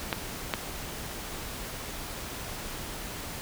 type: clicks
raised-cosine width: 0.3 ms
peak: -10 dBFS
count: 2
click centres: 0.128 / 0.538 s
effects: pink hiss -38 dBFS RMS until 3.41 s